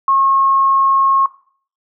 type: tone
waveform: sine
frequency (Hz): 1085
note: C#6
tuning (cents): -37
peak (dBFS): -10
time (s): 0.08-1.26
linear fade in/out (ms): 2
effects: noise-tail reverb RT60 0.5 s tail -17 dB re dry